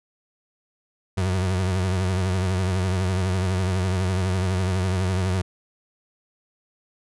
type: tone with vibrato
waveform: 35% pulse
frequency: 92.9 Hz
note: F#2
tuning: 7 cents sharp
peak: -19 dBFS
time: 1.17-5.42 s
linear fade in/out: 10 ms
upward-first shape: triangle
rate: 12 Hz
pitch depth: 81 cents each way
effects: resampled to 24000 Hz